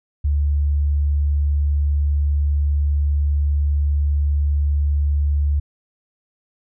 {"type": "tone", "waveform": "sine", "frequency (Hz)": 72.5, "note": "D2", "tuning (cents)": -22, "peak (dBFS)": -15, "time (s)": [0.24, 5.6], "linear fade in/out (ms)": 10, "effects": []}